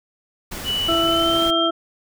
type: noise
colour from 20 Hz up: pink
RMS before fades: -31 dBFS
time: 0.51-1.51 s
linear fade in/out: 10 ms
type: tone with pitch glide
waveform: sine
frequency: 2960 to 3191 Hz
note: F#7 to G7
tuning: 0 to +30 cents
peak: -20 dBFS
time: 0.64-1.71 s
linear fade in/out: 50 ms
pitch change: +130 cents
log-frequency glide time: 0.98-1.47 s
type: harmonic tone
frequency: 332.5 Hz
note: E4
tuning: 15 cents sharp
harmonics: 1 / 2 / 4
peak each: -22 / -22 / -22 dBFS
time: 0.88-1.71 s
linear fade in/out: 10 ms
effects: none

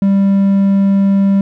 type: tone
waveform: triangle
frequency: 196.8 Hz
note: G3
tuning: 7 cents sharp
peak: -6 dBFS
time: 0.02-1.41 s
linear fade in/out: 2 ms
effects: none

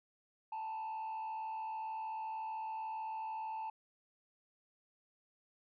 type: tone with frequency modulation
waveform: sine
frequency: 881 Hz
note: A5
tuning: 2 cents sharp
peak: -36 dBFS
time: 0.52-3.7 s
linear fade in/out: 5 ms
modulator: 73.6 Hz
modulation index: 0.47
effects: tanh soft clip ceiling -38 dBFS

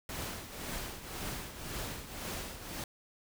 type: noise with tremolo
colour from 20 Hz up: pink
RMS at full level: -38 dBFS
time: 0.09-2.84 s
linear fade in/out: 2 ms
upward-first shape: triangle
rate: 1.9 Hz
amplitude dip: 70%
effects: none

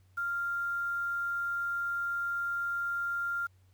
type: tone with quantisation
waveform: sine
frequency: 1394 Hz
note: F6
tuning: 4 cents flat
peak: -30 dBFS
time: 0.17-3.47 s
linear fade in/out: 10 ms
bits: 9
effects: added 93 Hz sine -60 dBFS peak until 3.73 s + pink hiss -73 dBFS RMS until 3.73 s

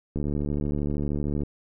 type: click train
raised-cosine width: 3 ms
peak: -16 dBFS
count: 94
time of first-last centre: 0.16-1.434 s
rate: 73 Hz
effects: none

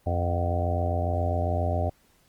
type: harmonic tone with a mistuned harmonic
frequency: 87.31 Hz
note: F2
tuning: in tune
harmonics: 1 / 2 / 3 / 4 / 5 / 6 / 7 / 8 / 9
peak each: -25 / -38 / -36 / -39 / -38 / -39 / -31 / -35 / -34 dBFS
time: 0.06-1.9 s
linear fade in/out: 10 ms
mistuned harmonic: 9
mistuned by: -56 cents
effects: pink hiss -63 dBFS RMS until 2.28 s + Opus 24 kbps

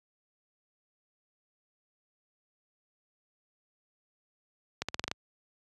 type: accelerating click train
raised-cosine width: 0.2 ms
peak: -14 dBFS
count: 7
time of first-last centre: 4.82-5.115 s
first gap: 66 ms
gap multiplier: 0.88
effects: high-pass 60 Hz 12 dB/octave + resampled to 24000 Hz

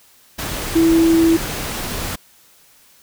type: tone in noise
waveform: sine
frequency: 329 Hz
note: E4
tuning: 3 cents flat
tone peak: -10 dBFS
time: 0.75-1.37 s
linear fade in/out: 10 ms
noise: pink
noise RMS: -25 dBFS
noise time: 0.38-2.16 s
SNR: +12 dB
effects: white hiss -51 dBFS RMS until 3.02 s

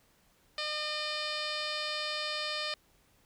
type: tone with low-pass filter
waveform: 10% pulse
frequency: 606 Hz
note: D#5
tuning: 46 cents flat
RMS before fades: -35 dBFS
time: 0.58-2.74 s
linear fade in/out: 2 ms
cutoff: 5100 Hz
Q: 5.6
effects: pink hiss -67 dBFS RMS until 3.25 s

